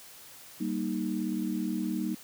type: chord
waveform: sine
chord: Eb major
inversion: first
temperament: just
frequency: 194.45 / 233.3 / 311.1 Hz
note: G3 / Bb3 / Eb4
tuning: -14 / +2 / 0 cents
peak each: -33 dBFS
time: 0.6-2.15 s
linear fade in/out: 10 ms
effects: white hiss -50 dBFS RMS until 2.23 s + high-pass 60 Hz 12 dB/octave